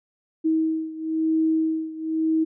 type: beating tone pair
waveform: sine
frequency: 318.8 / 319.8 Hz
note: D#4 / D#4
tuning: +42 / +48 cents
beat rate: 1 Hz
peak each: -22 / -25 dBFS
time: 0.44-2.45 s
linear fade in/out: 20 ms
effects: none